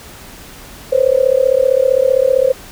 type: tone with amplitude modulation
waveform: sine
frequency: 523.3 Hz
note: C5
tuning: in tune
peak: -5 dBFS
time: 0.92-2.53 s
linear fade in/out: 10 ms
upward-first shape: sine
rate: 35.4 Hz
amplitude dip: 95%
effects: pink hiss -36 dBFS RMS until 2.71 s